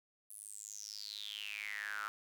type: tone with high-pass filter sweep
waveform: sawtooth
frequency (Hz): 104.3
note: G#2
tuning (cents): +8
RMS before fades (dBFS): -45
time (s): 0.3-2.08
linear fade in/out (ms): 0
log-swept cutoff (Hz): 11000 to 1300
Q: 10
effects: none